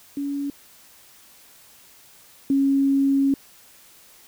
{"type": "tone pair in turn", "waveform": "sine", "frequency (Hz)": [282.4, 274.8], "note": ["C#4", "C#4"], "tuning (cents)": [32, -15], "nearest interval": "unison", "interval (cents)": 47, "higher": "first", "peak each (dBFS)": [-24, -16], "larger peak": "second", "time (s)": [[0.17, 0.5], [2.5, 3.34]], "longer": "second", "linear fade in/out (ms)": 2, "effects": ["white hiss -51 dBFS RMS until 4.27 s"]}